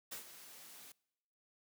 white noise with ADSR envelope, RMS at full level -44 dBFS, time 0.11-0.92 s, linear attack 14 ms, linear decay 110 ms, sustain -11 dB, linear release 3 ms, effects noise-tail reverb RT60 0.9 s tail -25 dB re dry + high-pass 150 Hz 12 dB/octave

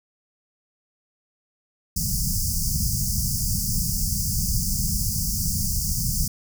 pink band-stop noise, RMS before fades -24 dBFS, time 1.96-6.28 s, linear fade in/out 5 ms, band 210 to 4800 Hz, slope 96 dB/octave, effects none

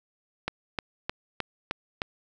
click train, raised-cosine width 0.3 ms, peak -12 dBFS, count 6, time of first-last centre 0.48-2.018 s, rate 3.25 Hz, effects none

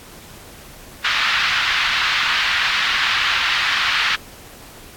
pink band-pass noise, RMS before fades -19 dBFS, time 1.04-4.16 s, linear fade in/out 10 ms, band 1300 to 3900 Hz, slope 24 dB/octave, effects pink hiss -41 dBFS RMS until 4.96 s + AAC 64 kbps

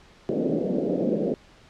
pink band-pass noise, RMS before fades -25 dBFS, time 0.29-1.34 s, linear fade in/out 0 ms, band 170 to 590 Hz, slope 48 dB/octave, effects pink hiss -53 dBFS RMS until 1.69 s + low-pass 5000 Hz 12 dB/octave

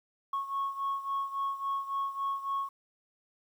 sine beating tone pair, 1099 / 1102.6 Hz, C#6 / C#6, -15 / -10 cents, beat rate 3.6 Hz, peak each -31 / -35 dBFS, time 0.33-2.69 s, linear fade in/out 5 ms, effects tanh soft clip ceiling -26 dBFS + 10-bit

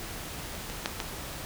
clicks, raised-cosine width 0.2 ms, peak -23 / -21 / -10 / -13 dBFS, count 4, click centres 0.551 / 0.699 / 0.859 / 1.002 s, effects pink hiss -39 dBFS RMS until 1.45 s

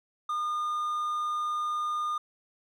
triangle tone, 1216 Hz, D#6, 40 cents flat, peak -26 dBFS, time 0.29-2.18 s, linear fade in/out 5 ms, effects none

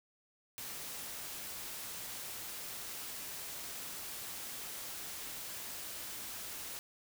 white noise, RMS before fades -44 dBFS, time 0.58-6.79 s, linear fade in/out 0 ms, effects none

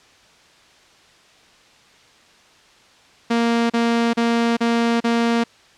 sawtooth tone bursts, 233.1 Hz, A#3, in tune, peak -12 dBFS, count 5, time 3.3-5.44 s, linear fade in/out 10 ms, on 400 ms, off 35 ms, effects white hiss -51 dBFS RMS until 5.77 s + low-pass 5000 Hz 12 dB/octave

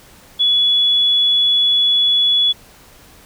sine tone, 3400 Hz, G#7, 40 cents sharp, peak -11 dBFS, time 0.39-2.53 s, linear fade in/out 20 ms, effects pink hiss -45 dBFS RMS until 3.25 s

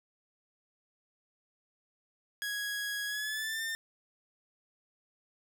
sawtooth tone with pitch glide, 1661.2 to 1801.1 Hz, G#6 to A6, 0 to +40 cents, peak -30 dBFS, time 2.42-3.75 s, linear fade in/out 0 ms, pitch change +140 cents, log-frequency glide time 3.06-3.63 s, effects none

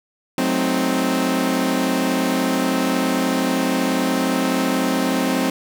sawtooth chord, F# diminished seventh, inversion none, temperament equal with one note detuned, 185 / 217.9 / 261.6 / 311.1 Hz, F#3 / A3 / C4 / Eb4, 0 / -17 / 0 / 0 cents, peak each -21 / -22 / -16 / -22 dBFS, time 0.38-5.5 s, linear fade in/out 2 ms, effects none

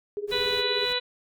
sine tone with tremolo, 411.6 Hz, G#4, 16 cents flat, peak -25 dBFS, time 0.17-0.86 s, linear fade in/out 0 ms, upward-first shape triangle, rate 17 Hz, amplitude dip 95%
pink noise, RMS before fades -43 dBFS, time 0.27-0.64 s, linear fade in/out 50 ms
harmonic tone, 493.9 Hz, B4, in tune, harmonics 1 / 2 / 3 / 4 / 5 / 6 / 7 / 8, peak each -31 / -36 / -35 / -36 / -35 / -35 / -36 / -27 dBFS, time 0.31-1 s, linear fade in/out 20 ms
pink noise with exponential growth, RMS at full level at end -43 dBFS, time 0.33-0.93 s, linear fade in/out 5 ms, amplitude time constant 130 ms
effects none

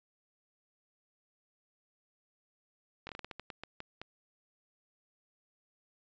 slowing click train, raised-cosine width 0.3 ms, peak -26 dBFS, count 12, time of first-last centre 3.07-4.016 s, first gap 21 ms, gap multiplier 1.26, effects resampled to 16000 Hz

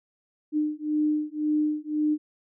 sine beating tone pair, 301.8 / 303.7 Hz, D4 / D#4, +47 / -42 cents, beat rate 1.9 Hz, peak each -26 / -26 dBFS, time 0.52-2.18 s, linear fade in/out 50 ms, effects none

